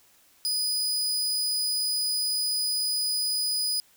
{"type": "tone", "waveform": "sawtooth", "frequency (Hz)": 4969, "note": "D#8", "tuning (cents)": -3, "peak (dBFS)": -22, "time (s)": [0.45, 3.8], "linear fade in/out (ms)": 0, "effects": ["white hiss -60 dBFS RMS until 3.96 s"]}